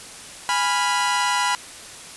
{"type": "chord", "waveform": "sawtooth", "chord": "F diminished", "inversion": "first", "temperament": "equal with one note detuned", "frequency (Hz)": [825.8, 987.8, 1396.9], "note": ["Ab5", "Cb6", "F6"], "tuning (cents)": [-10, 0, 0], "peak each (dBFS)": [-22, -17, -23], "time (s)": [0.49, 1.55], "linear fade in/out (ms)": 0, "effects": ["white hiss -39 dBFS RMS until 2.16 s", "resampled to 24000 Hz"]}